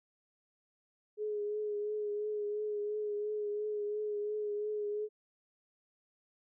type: tone with vibrato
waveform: sine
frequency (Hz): 419.2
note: G#4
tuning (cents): +16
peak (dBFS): -33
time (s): 1.17-5.09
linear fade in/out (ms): 50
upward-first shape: triangle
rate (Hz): 2.9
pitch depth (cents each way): 32
effects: none